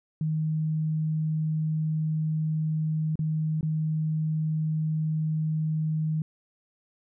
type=tone with dropouts; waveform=sine; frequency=156.4 Hz; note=D#3; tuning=9 cents sharp; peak=-24 dBFS; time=0.21-6.22 s; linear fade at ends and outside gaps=2 ms; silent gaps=3.156-3.191 / 3.61-3.629 s; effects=none